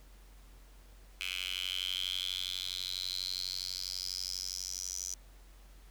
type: tone with high-pass filter sweep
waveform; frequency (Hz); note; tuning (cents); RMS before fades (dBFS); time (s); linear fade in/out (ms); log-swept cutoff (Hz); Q
10% pulse; 92.2; F#2; -6; -38; 1.21-5.14; 0; 2700 to 6100; 8.3
effects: added 46 Hz sine -53 dBFS peak until 5.9 s + pink hiss -63 dBFS RMS until 5.9 s